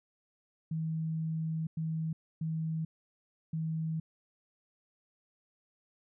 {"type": "tone bursts at uneven times", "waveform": "sine", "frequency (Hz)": 160.2, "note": "E3", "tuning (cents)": -49, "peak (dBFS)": -31, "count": 4, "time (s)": [[0.71, 1.67], [1.77, 2.13], [2.41, 2.85], [3.53, 4]], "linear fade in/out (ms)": 5, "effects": []}